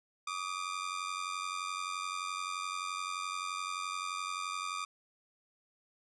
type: ring-modulated tone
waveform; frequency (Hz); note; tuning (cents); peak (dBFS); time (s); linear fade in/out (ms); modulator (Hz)
sawtooth; 1200; D6; +37; -29; 0.27-4.85; 5; 45.8
effects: resampled to 22050 Hz